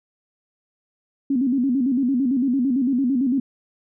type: tone with vibrato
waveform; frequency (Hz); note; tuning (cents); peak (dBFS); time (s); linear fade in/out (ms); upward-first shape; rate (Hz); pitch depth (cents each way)
sine; 259.1; C4; -17; -17; 1.3-3.4; 5; square; 8.9; 110
effects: none